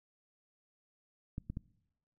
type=clicks; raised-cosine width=5 ms; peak=-26 dBFS; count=3; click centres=1.381 / 1.5 / 1.571 s; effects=noise-tail reverb RT60 0.9 s tail -23 dB re dry